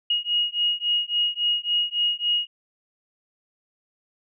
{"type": "beating tone pair", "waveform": "sine", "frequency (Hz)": [2878, 2881.6], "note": ["F#7", "F#7"], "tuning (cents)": [-49, -46], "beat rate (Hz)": 3.6, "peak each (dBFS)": -24, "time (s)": [0.1, 2.47], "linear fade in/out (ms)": 5, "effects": []}